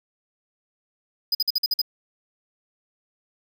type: tone bursts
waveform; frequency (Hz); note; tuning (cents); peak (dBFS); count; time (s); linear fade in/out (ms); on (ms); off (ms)
square; 4978; D#8; 0; -19; 7; 1.32-1.817; 5; 29; 49
effects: none

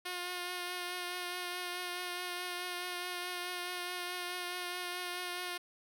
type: tone with vibrato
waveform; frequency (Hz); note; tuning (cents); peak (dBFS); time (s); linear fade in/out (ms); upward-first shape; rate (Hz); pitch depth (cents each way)
5% pulse; 357.4; F4; +40; -26; 0.05-5.58; 10; triangle; 4.7; 22
effects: none

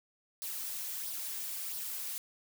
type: noise with flanger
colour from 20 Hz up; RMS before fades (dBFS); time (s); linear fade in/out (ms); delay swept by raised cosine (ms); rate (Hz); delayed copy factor
blue; -39; 0.42-2.18; 0; 0.2 to 3.4; 1.5; +0.5
effects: none

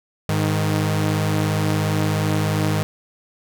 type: tone pair together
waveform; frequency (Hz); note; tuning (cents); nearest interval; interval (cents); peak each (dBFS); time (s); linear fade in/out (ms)
sawtooth; 102.9 / 155.94; G#2 / D#3; -16 / +4; perfect fifth; 720; -17; 0.29-2.83; 0
effects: none

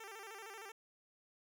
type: tone with vibrato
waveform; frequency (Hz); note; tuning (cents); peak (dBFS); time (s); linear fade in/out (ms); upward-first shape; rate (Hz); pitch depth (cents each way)
10% pulse; 420; G#4; +19; -40; 0-0.72; 5; square; 13; 110
effects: none

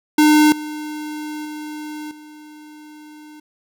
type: tone with level steps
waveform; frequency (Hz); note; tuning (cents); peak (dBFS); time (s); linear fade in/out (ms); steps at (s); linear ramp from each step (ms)
square; 303; D#4; -46; -10 / -27 / -29 / -39; 0.18-3.4; 5; 0.52 / 1.45 / 2.11; 2
effects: none

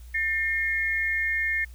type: tone pair together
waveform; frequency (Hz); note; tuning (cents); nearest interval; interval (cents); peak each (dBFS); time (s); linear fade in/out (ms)
sine; 1800.4 / 2141; A6 / C7; +39 / +39; minor third; 300; -26; 0.14-1.65; 10
effects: added 60 Hz sine -41 dBFS peak until 1.74 s + white hiss -58 dBFS RMS until 1.74 s

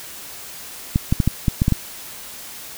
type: clicks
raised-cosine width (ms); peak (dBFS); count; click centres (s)
5; -3; 8; 0.959 / 1.125 / 1.202 / 1.276 / 1.482 / 1.619 / 1.681 / 1.723
effects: white hiss -36 dBFS RMS until 2.77 s

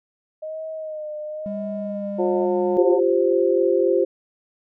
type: tone with vibrato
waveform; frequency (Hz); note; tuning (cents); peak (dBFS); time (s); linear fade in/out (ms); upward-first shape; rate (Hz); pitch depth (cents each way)
sine; 620; D#5; -6; -28; 0.42-2.46; 10; sine; 1; 44
type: tone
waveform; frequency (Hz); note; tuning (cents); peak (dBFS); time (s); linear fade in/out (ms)
triangle; 200.3; G3; +38; -26; 1.46-2.77; 0
type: harmonic tone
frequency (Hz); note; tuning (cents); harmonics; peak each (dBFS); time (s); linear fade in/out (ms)
179.4; F3; +47; 2 / 3 / 4 / 5; -20 / -24 / -30 / -31; 2.18-3; 20
type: chord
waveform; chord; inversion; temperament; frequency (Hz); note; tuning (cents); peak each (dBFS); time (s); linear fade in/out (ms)
sine; F suspended second; none; just; 349.2 / 392.9 / 523.8; F4 / G4 / C5; 0 / +4 / +2; -20; 2.77-4.05; 10
effects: none

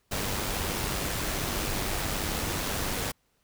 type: noise with amplitude modulation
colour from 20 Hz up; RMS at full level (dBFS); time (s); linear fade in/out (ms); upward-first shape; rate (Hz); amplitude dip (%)
pink; -29; 0.11-3.12; 10; sine; 98.8; 35
effects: pink hiss -71 dBFS RMS until 3.43 s

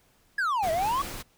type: exponential two-way sweep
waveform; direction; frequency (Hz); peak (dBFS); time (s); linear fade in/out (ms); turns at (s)
triangle; down then up; 1714 to 626 to 1155; -22; 0.38-1.02; 5; 0.71
type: noise with tremolo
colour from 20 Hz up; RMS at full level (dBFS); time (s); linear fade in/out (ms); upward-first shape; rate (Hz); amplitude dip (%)
pink; -36; 0.62-1.23; 20; sine; 5.1; 25
effects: pink hiss -64 dBFS RMS until 1.37 s

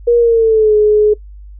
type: tone with pitch glide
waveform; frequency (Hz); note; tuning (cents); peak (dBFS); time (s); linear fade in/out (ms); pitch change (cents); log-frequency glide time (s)
sine; 474.5 to 422.7; A#4 to G#4; +31 to +31; -6; 0.07-1.14; 10; -200; 0.18-0.75
effects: noise-tail reverb RT60 0.1 s tail -21 dB re dry + added 50 Hz sine -31 dBFS peak until 1.59 s

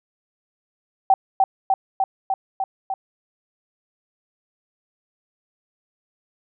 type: tone with echo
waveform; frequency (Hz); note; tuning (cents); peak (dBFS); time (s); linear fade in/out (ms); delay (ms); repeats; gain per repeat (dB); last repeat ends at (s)
sine; 770; G5; -31; -10; 1.1-1.14; 2; 300; 6; -2; 2.94
effects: none

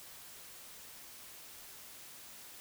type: silence
effects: white hiss -52 dBFS RMS until 2.6 s

